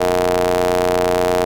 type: ring-modulated tone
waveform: sawtooth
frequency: 88.5 Hz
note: F2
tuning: 23 cents sharp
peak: -7 dBFS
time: 0-1.45 s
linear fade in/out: 10 ms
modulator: 546 Hz
effects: none